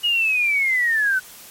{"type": "linear sweep", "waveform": "sine", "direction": "down", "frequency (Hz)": [2901, 1486], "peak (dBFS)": -16, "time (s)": [0.03, 1.2], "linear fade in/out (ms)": 20, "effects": ["white hiss -42 dBFS RMS until 1.5 s", "MP3 64 kbps"]}